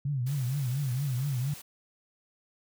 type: tone with vibrato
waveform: sine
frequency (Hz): 133.2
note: C3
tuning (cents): +31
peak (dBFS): -27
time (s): 0.05-1.54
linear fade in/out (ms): 5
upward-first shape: triangle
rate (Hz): 4.3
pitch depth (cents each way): 200
type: noise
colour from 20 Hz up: white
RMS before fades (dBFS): -46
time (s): 0.26-1.62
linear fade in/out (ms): 10
effects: none